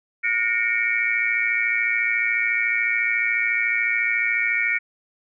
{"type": "tone cluster", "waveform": "sine", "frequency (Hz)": [1439, 1847, 2200, 2314], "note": ["F#6", "A#6", "C#7", "D7"], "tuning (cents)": [-49, -16, -14, -26], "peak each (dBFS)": [-28, -25, -23, -24], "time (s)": [0.23, 4.79], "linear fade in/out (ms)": 20, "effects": []}